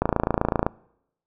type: click train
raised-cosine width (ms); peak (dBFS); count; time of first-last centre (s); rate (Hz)
1; -6; 19; 0.02-0.665; 27.9
effects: noise-tail reverb RT60 0.8 s tail -24 dB re dry